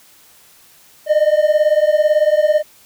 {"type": "beating tone pair", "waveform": "triangle", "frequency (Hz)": [600, 618], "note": ["D5", "D#5"], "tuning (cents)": [37, -12], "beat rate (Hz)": 18, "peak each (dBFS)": -12, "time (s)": [1.06, 2.63], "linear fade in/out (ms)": 50, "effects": ["white hiss -48 dBFS RMS until 2.85 s"]}